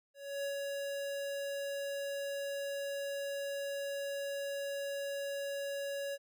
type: tone with ADSR envelope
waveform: square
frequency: 560 Hz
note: C#5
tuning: 18 cents sharp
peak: -35 dBFS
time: 0.14-6.18 s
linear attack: 300 ms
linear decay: 100 ms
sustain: -2 dB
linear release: 43 ms
effects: none